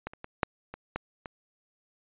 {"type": "clicks", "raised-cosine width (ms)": 0.5, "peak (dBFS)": [-19, -30, -24, -8, -24, -16, -23], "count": 7, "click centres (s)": [0.07, 0.135, 0.244, 0.432, 0.74, 0.96, 1.258], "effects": ["resampled to 8000 Hz"]}